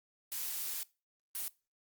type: noise bursts at uneven times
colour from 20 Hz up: blue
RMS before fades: -38 dBFS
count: 2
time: 0.32-0.83 / 1.35-1.48 s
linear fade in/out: 0 ms
effects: noise-tail reverb RT60 0.3 s tail -22 dB re dry + Opus 48 kbps